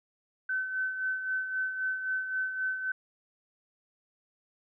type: tone with tremolo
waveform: sine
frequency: 1524 Hz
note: G6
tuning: 49 cents flat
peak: -27 dBFS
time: 0.49-2.92 s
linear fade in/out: 5 ms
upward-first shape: sine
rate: 3.8 Hz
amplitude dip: 55%
effects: none